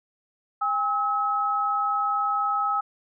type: tone pair together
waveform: sine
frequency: 810 / 1285.9 Hz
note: G#5 / E6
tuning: -43 / -43 cents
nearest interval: minor sixth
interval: 800 cents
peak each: -27 / -23 dBFS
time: 0.61-2.81 s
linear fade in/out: 10 ms
effects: none